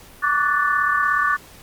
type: chord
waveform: sine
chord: D major seventh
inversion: third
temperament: equal with one note detuned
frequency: 1137.9 / 1174.7 / 1480 / 1760 Hz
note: C#6 / D6 / F#6 / A6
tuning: +45 / 0 / 0 / 0 cents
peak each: -22 dBFS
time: 0.22-1.37 s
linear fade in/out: 20 ms
effects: pink hiss -45 dBFS RMS until 1.62 s + Opus 48 kbps